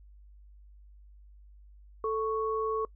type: tone pair together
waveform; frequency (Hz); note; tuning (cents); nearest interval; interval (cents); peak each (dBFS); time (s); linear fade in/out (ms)
sine; 440 / 1108.7; A4 / C#6; 0 / 0; octave + major third; 1600; -29 / -32; 2.04-2.85; 2
effects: noise-tail reverb RT60 0.1 s tail -24 dB re dry + added 50 Hz sine -51 dBFS peak until 2.95 s